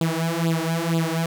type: tone with flanger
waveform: sawtooth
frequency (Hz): 164.81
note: E3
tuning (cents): 0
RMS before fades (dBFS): -23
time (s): 0.01-1.26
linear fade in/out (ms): 2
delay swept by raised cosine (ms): 0.25 to 4.85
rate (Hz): 2.1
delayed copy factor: +0.9
effects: none